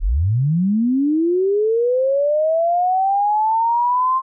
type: linear sweep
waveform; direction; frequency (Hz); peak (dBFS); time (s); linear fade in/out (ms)
sine; up; 31.53 to 1058; -14; 0-4.22; 50
effects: none